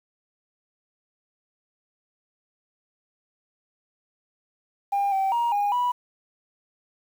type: tone with pitch steps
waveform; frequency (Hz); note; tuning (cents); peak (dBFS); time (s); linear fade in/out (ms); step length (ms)
sine; 801 / 774 / 944 / 817 / 980; G5 / G5 / A#5 / G#5 / B5; +37 / -22 / +22 / -29 / -14; -19; 4.92-5.92; 10; 200
effects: tanh soft clip ceiling -18 dBFS + 8-bit